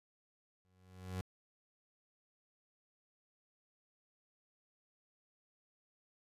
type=tone with exponential growth; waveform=30% pulse; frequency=92.5 Hz; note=F#2; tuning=in tune; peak=-34 dBFS; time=0.65-1.21 s; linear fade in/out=0 ms; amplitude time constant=120 ms; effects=resampled to 32000 Hz